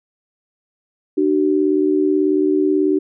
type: tone pair together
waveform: sine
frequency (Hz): 301.2 / 379.5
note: D4 / F#4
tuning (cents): +44 / +44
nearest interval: major third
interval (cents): 400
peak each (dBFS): -16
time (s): 1.17-2.99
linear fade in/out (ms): 10
effects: none